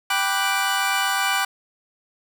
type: chord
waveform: 25% pulse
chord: G major seventh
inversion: none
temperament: equal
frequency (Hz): 784 / 987.8 / 1174.7 / 1480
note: G5 / B5 / D6 / F#6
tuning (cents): 0 / 0 / 0 / 0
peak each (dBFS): -21 / -25 / -22 / -21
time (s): 0.1-1.45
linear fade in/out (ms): 5
effects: none